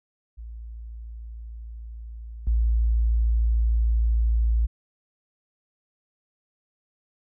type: tone with level steps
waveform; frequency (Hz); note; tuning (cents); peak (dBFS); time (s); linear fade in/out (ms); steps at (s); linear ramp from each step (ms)
sine; 56.6; A1; +50; -35 / -18; 0.37-4.67; 20; 2.47; 2
effects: none